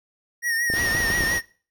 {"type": "tone with vibrato", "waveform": "square", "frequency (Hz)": 1864.7, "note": "A#6", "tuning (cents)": 0, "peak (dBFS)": -22, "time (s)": [0.42, 1.42], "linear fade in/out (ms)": 50, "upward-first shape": "triangle", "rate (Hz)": 5.7, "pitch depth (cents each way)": 60}
{"type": "clicks", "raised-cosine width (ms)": 2, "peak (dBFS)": -16, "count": 7, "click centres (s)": [0.701, 0.738, 0.95, 1.003, 1.103, 1.207, 1.238]}
{"type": "low-pass noise", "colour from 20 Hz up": "pink", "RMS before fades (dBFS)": -30, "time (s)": [0.72, 1.41], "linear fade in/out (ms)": 50, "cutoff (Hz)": 6800, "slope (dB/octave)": 96}
{"effects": ["noise-tail reverb RT60 0.4 s tail -21 dB re dry"]}